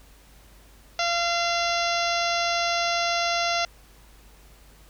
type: harmonic tone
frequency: 687 Hz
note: F5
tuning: 29 cents flat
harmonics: 1 / 2 / 3 / 4 / 5 / 6 / 7 / 8 / 9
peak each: -26 / -29 / -31 / -32 / -33 / -34 / -34 / -35 / -36 dBFS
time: 0.99-3.65 s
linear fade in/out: 2 ms
effects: added 50 Hz sine -51 dBFS peak until 4.89 s + pink hiss -55 dBFS RMS until 4.89 s